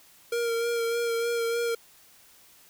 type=tone with vibrato; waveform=square; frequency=466.2 Hz; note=A#4; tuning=in tune; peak=-26 dBFS; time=0.32-1.75 s; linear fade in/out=5 ms; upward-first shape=sine; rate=3.3 Hz; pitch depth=22 cents each way; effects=white hiss -56 dBFS RMS until 2.69 s